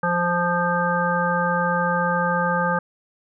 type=harmonic tone; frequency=174.61 Hz; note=F3; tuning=in tune; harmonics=1 / 3 / 5 / 7 / 9; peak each=-25 / -25 / -25 / -25 / -25 dBFS; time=0.03-2.79 s; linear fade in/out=5 ms; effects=none